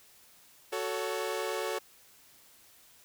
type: chord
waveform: sawtooth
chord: F# minor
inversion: none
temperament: equal with one note detuned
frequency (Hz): 370 / 440 / 560.5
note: F#4 / A4 / C#5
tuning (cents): 0 / 0 / +19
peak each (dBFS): -33 / -31 / -33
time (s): 0.72-1.79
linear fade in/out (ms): 10
effects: white hiss -59 dBFS RMS until 3.04 s